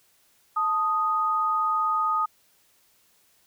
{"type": "tone pair together", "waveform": "sine", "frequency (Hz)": [880, 1244.5], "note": ["A5", "D#6"], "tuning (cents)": [0, 0], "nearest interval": "tritone", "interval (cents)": 600, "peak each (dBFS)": [-29, -22], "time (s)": [0.56, 2.26], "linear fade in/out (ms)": 10, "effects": ["white hiss -63 dBFS RMS until 3.46 s"]}